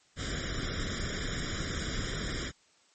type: noise with comb filter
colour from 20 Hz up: pink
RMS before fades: -34 dBFS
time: 0.16-2.52 s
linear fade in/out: 50 ms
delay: 0.57 ms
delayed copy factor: +0.95
effects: white hiss -65 dBFS RMS until 2.94 s + MP3 32 kbps